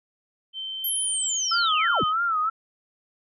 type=tone with pitch glide; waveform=sine; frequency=3101 to 3078 Hz; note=G7 to G7; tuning=-19 to -32 cents; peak=-30 dBFS; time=0.53-2.13 s; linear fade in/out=50 ms; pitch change=-13 cents; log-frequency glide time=1.39-1.46 s
type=linear sweep; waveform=sine; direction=down; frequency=11780 to 64.2 Hz; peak=-24 dBFS; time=0.84-2.04 s; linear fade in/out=5 ms
type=tone with vibrato; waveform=sine; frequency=1318.5 Hz; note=E6; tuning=in tune; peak=-21 dBFS; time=1.51-2.5 s; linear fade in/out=10 ms; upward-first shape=sine; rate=3.1 Hz; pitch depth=110 cents each way
effects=none